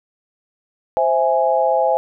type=chord; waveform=sine; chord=C augmented; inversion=none; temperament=equal; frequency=523.3 / 659.3 / 830.6 Hz; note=C5 / E5 / G#5; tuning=0 / 0 / 0 cents; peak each=-18 dBFS; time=0.97-1.97 s; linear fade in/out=0 ms; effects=none